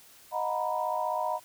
sine chord, B major seventh, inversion first, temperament equal with one note detuned, 622.3 / 726 / 932.3 / 987.8 Hz, D#5 / F#5 / A#5 / B5, 0 / -33 / 0 / 0 cents, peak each -33 dBFS, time 0.31-1.4 s, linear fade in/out 50 ms, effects white hiss -55 dBFS RMS until 1.44 s

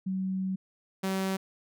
sine / sawtooth tone pair in turn, 189 / 191.2 Hz, F#3 / G3, +37 / -43 cents, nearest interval unison, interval 20 cents, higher second, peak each -28 / -24 dBFS, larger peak second, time 0.06-0.56 / 1.03-1.37 s, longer first, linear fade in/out 10 ms, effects none

